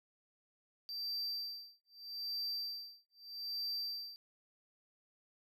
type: tone with tremolo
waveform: triangle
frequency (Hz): 4680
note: D8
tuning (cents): -7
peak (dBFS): -35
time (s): 0.89-4.16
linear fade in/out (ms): 0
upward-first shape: sine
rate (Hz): 0.8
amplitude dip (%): 100
effects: none